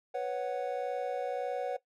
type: chord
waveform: triangle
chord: B suspended second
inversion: none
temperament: just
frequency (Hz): 493.9 / 555.6 / 740.8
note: B4 / C#5 / F#5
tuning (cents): 0 / +4 / +2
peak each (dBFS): -34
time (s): 0.14-1.77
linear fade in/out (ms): 10
effects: noise-tail reverb RT60 0.1 s tail -17 dB re dry